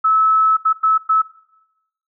sine tone bursts at uneven times, 1300 Hz, E6, 24 cents flat, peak -11 dBFS, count 4, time 0.04-0.57 / 0.65-0.73 / 0.83-0.98 / 1.09-1.22 s, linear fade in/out 10 ms, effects noise-tail reverb RT60 0.9 s tail -19 dB re dry

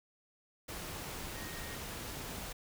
sine tone in noise, 1864.7 Hz, A#6, in tune, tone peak -50 dBFS, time 1.34-1.76 s, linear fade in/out 10 ms, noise pink, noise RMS -43 dBFS, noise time 0.68-2.53 s, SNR -10 dB, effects none

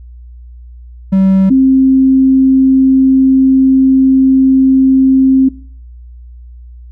triangle / sine tone pair in turn, 191.6 / 264.7 Hz, G3 / C4, -39 / +20 cents, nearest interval tritone, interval 559 cents, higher second, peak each -4 dBFS, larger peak neither, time 1.12-1.5 / 1.5-5.49 s, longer second, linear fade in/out 10 ms, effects noise-tail reverb RT60 0.5 s tail -21 dB re dry + added 60 Hz sine -30 dBFS peak until 6.91 s

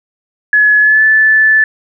sine tone with pitch glide, 1699 to 1746.8 Hz, G#6 to A6, +39 to -13 cents, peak -5 dBFS, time 0.53-1.64 s, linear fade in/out 2 ms, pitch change +48 cents, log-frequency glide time 0.8-1.04 s, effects none

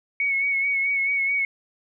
sine tone with vibrato, 2217 Hz, C#7, in tune, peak -20 dBFS, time 0.2-1.45 s, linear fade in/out 2 ms, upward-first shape sine, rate 4.6 Hz, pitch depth 34 cents each way, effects none

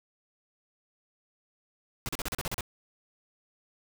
pink noise bursts, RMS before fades -33 dBFS, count 9, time 2.06-2.608 s, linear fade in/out 0 ms, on 28 ms, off 37 ms, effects none

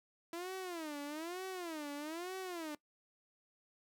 sawtooth tone with vibrato, 329.6 Hz, E4, in tune, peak -37 dBFS, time 0.33-2.75 s, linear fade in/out 2 ms, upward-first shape sine, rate 1.1 Hz, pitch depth 240 cents each way, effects noise-tail reverb RT60 0.1 s tail -20 dB re dry

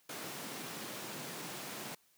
pink high-pass noise, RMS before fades -44 dBFS, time 0.09-1.95 s, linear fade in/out 5 ms, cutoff 150 Hz, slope 24 dB/octave, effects white hiss -70 dBFS RMS until 2.17 s + high-pass 80 Hz 12 dB/octave

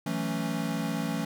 square chord, F# minor seventh, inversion third, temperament equal, 164.81 / 185 / 220 / 277.2 Hz, E3 / F#3 / A3 / C#4, 0 / 0 / 0 / 0 cents, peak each -34 / -37 / -34 / -35 dBFS, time 0.06-1.25 s, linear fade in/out 5 ms, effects none

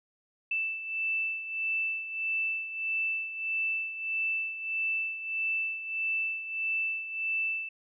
sine beating tone pair, 2648 / 2649.6 Hz, E7 / E7, +7 / +8 cents, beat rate 1.6 Hz, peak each -30 / -36 dBFS, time 0.51-7.69 s, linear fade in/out 5 ms, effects none

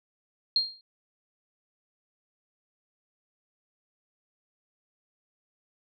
sine tone with exponential decay, 4218 Hz, C8, 13 cents sharp, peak -18 dBFS, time 0.56-0.81 s, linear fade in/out 2 ms, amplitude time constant 54 ms, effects none

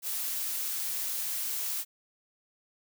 blue noise, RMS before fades -33 dBFS, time 0.02-1.85 s, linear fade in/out 50 ms, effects none

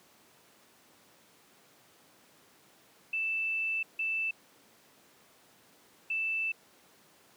sine tone bursts at uneven times, 2647 Hz, E7, 7 cents sharp, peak -29 dBFS, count 3, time 3.13-3.83 / 3.99-4.31 / 6.1-6.52 s, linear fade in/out 5 ms, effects pink hiss -61 dBFS RMS until 7.36 s + high-pass 200 Hz 12 dB/octave

